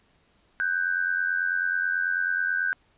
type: tone pair together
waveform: sine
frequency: 1500 / 1589.2 Hz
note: F#6 / G6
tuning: +23 / +23 cents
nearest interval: minor second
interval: 100 cents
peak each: -26 / -26 dBFS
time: 0.6-2.73 s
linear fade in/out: 0 ms
effects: pink hiss -64 dBFS RMS until 2.97 s + resampled to 8000 Hz